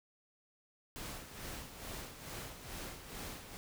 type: noise with tremolo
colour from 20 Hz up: pink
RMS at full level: -44 dBFS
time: 0.96-3.57 s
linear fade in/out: 0 ms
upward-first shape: sine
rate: 2.3 Hz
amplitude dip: 60%
effects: none